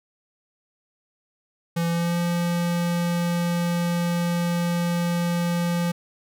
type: tone with pitch glide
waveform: square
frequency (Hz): 168.9 to 172.75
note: E3 to F3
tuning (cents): +42 to -19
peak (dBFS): -22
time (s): 1.76-5.92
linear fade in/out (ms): 10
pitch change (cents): +39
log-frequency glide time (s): 1.88-2.18
effects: none